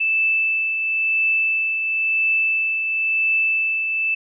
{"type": "tone with tremolo", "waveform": "sine", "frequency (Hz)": 2637, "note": "E7", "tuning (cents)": 0, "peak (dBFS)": -15, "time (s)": [0, 4.15], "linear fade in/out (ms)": 10, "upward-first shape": "triangle", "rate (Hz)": 0.97, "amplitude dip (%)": 45, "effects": []}